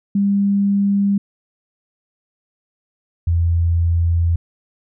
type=tone pair in turn; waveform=sine; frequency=200 / 84.58 Hz; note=G3 / E2; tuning=+35 / +45 cents; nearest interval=octave + minor third; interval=1490 cents; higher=first; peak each=-13 dBFS; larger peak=neither; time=0.15-1.18 / 3.27-4.36 s; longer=second; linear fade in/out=5 ms; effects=none